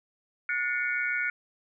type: tone cluster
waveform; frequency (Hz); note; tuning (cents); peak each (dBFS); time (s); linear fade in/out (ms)
sine; 1449 / 1774 / 2109 / 2236; F#6 / A6 / C7 / C#7; -37 / +14 / +13 / +14; -29 / -36 / -36 / -31; 0.49-1.3; 2
effects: none